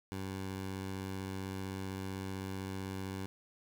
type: tone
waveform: 15% pulse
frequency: 95.7 Hz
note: G2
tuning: 41 cents flat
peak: -32 dBFS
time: 0.12-3.26 s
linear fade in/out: 0 ms
effects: none